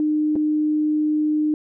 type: tone with dropouts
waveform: sine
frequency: 304.1 Hz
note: D#4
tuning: 40 cents flat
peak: -17 dBFS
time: 0-1.54 s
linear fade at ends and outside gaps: 1 ms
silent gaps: 0.356-0.362 s
effects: none